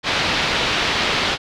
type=low-pass noise; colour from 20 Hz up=white; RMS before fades=-20 dBFS; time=0.03-1.38 s; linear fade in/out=50 ms; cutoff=4100 Hz; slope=24 dB/octave; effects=none